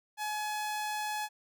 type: tone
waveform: sawtooth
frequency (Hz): 847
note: G#5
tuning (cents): +34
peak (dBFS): -29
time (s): 0.17-1.29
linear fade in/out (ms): 50
effects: none